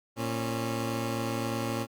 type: tone pair together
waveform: 15% pulse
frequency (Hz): 114.87 / 273.2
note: A#2 / C#4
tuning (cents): -25 / -25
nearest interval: octave + minor third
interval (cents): 1500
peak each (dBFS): -25 / -27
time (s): 0.16-1.87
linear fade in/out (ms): 50
effects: Opus 48 kbps